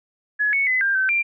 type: tone with pitch steps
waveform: sine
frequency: 1692 / 2213 / 2022 / 1594 / 1538 / 2374 Hz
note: G#6 / C#7 / B6 / G6 / G6 / D7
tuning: +32 / -3 / +40 / +28 / -33 / +18 cents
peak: -17 dBFS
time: 0.39-1.23 s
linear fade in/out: 20 ms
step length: 140 ms
effects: none